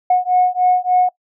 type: beating tone pair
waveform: sine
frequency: 727 / 730.4 Hz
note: F#5 / F#5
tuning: -31 / -23 cents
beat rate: 3.4 Hz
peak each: -14 / -14 dBFS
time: 0.1-1.09 s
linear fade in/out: 5 ms
effects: noise-tail reverb RT60 0.1 s tail -22 dB re dry + tanh soft clip ceiling -5 dBFS